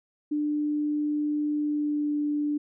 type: tone with pitch glide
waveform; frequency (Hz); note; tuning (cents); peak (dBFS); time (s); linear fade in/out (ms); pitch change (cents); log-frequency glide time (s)
sine; 297.5 to 294.9; D4 to D4; +22 to +7; -24; 0.31-2.58; 10; -15; 1.56-2.17
effects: none